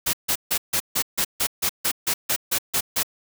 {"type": "noise bursts", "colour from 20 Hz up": "white", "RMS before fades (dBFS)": -22, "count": 14, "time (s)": [0.06, 3.032], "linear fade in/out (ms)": 10, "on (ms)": 73, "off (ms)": 150, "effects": []}